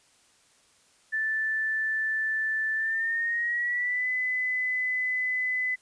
sine tone with pitch glide, 1760 to 2010 Hz, A6 to B6, 0 to +30 cents, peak -25 dBFS, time 1.12-5.76 s, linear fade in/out 20 ms, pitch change +230 cents, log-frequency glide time 2.75-4.08 s, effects white hiss -62 dBFS RMS until 5.81 s + resampled to 22050 Hz

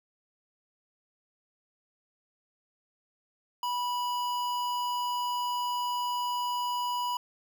square tone with notch filter, 980 Hz, B5, 14 cents flat, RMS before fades -31 dBFS, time 3.63-7.17 s, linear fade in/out 2 ms, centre 9100 Hz, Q 1.3, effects none

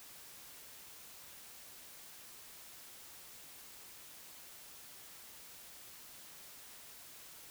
silence, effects white hiss -54 dBFS RMS until 7.5 s

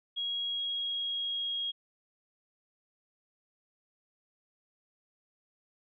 sine tone with pitch glide, 3300 to 3277 Hz, G#7 to G#7, -12 to -24 cents, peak -31 dBFS, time 0.16-1.72 s, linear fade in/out 20 ms, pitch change -12 cents, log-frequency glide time 0.48-1.59 s, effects none

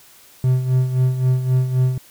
triangle tone with tremolo, 128.4 Hz, C3, 32 cents flat, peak -10 dBFS, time 0.44-1.98 s, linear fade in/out 2 ms, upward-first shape sine, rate 3.8 Hz, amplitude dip 65%, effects white hiss -48 dBFS RMS until 2.1 s

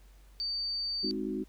sine tone, 4600 Hz, D8, 37 cents flat, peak -31 dBFS, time 0.4-1.11 s, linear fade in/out 0 ms
sine chord, Ab dominant seventh, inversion none, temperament equal, 207.7 / 261.6 / 311.1 / 370 Hz, Ab3 / C4 / Eb4 / Gb4, 0 / 0 / 0 / 0 cents, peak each -37 dBFS, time 1.03-1.44 s, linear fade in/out 10 ms
effects added 48 Hz sine -53 dBFS peak until 1.48 s + pink hiss -65 dBFS RMS until 1.48 s

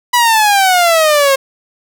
sawtooth exponential sweep, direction down, 987.8 to 534 Hz, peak -4 dBFS, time 0.13-1.36 s, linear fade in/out 10 ms, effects none

